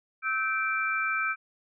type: tone cluster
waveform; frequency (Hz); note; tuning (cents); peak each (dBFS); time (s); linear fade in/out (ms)
sine; 1301 / 1548 / 2347; E6 / G6 / D7; -23 / -22 / -2; -30; 0.22-1.36; 50
effects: none